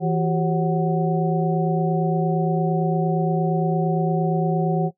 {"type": "tone cluster", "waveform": "sine", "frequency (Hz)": [164.8, 364.5, 393.2, 544, 743], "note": ["E3", "F#4", "G4", "C#5", "F#5"], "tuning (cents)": [0, -26, 5, -33, 7], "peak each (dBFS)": [-20, -29, -27, -29, -26], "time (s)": [0, 4.91], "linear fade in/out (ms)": 50, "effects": ["noise-tail reverb RT60 0.1 s tail -18 dB re dry"]}